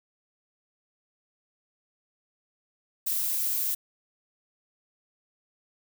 violet noise, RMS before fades -28 dBFS, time 3.06-3.75 s, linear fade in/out 10 ms, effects none

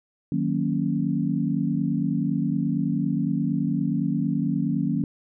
sine chord, D# minor seventh, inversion none, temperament equal, 155.56 / 185 / 233.1 / 277.2 Hz, D#3 / F#3 / A#3 / C#4, 0 / 0 / 0 / 0 cents, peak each -27 dBFS, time 0.32-5.04 s, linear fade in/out 2 ms, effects none

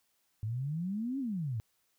sine exponential two-way sweep, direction up then down, 103.83 to 281.4 to 103.83 Hz, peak -32 dBFS, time 0.43-1.6 s, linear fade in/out 0 ms, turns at 1.19 s, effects white hiss -75 dBFS RMS until 1.98 s

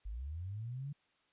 sine linear sweep, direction up, 46.25 to 146.83 Hz, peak -39 dBFS, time 0.05-0.93 s, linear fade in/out 10 ms, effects white hiss -74 dBFS RMS until 1.32 s + resampled to 8000 Hz

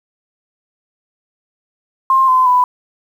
sine tone with pitch steps, 1059 / 1026.5 / 995 Hz, C6 / C6 / B5, +21 / -33 / +13 cents, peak -8 dBFS, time 2.1-2.64 s, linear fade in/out 2 ms, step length 180 ms, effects 7-bit

